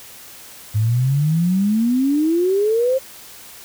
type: exponential sweep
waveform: sine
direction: up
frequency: 103.83 to 539 Hz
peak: -14 dBFS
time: 0.74-2.99 s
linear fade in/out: 20 ms
effects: white hiss -40 dBFS RMS until 3.64 s